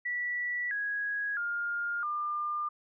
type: tone with pitch steps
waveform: sine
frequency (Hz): 1950 / 1658.8 / 1411.1 / 1200.4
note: B6 / G#6 / F6 / D6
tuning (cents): -23 / -3 / +17 / +38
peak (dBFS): -30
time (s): 0.05-2.69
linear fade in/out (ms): 10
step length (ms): 660
effects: none